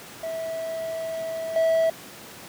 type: tone with level steps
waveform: triangle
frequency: 652 Hz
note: E5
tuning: 19 cents flat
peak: -26 / -16 dBFS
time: 0.23-1.9 s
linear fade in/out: 5 ms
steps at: 1.56 s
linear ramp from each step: 2 ms
effects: pink hiss -42 dBFS RMS until 2.48 s + high-pass 150 Hz 12 dB/octave